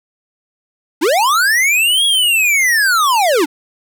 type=linear two-way sweep; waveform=square; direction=up then down; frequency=266.2 to 3346 to 266.2 Hz; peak=-11 dBFS; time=1.01-3.46 s; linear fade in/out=20 ms; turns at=2.05 s; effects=none